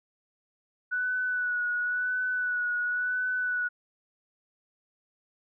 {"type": "tone with vibrato", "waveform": "sine", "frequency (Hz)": 1479, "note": "F#6", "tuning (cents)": -1, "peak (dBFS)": -26, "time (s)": [0.91, 3.69], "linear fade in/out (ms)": 20, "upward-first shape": "sine", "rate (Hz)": 0.95, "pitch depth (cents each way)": 27, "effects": []}